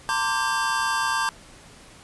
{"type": "tone cluster", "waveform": "square", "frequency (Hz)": [907, 1034, 1164, 1592], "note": ["A#5", "C6", "D6", "G6"], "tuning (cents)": [-48, -21, -16, 26], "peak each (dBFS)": [-28, -30, -29, -27], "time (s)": [0.09, 1.29], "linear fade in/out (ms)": 0, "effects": ["pink hiss -48 dBFS RMS until 2.03 s", "resampled to 24000 Hz"]}